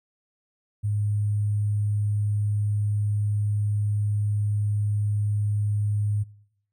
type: tone with sample-and-hold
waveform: sine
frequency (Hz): 103.83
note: G#2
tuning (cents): 0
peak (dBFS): -22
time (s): 0.83-6.24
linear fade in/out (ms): 20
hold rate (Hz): 8820
effects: noise-tail reverb RT60 0.8 s tail -24 dB re dry